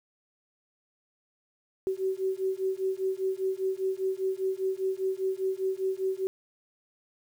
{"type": "beating tone pair", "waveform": "sine", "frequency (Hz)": [378, 383], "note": ["F#4", "G4"], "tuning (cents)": [37, -40], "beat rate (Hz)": 5, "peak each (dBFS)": -30, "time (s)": [1.87, 6.27], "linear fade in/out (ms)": 0, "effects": ["9-bit"]}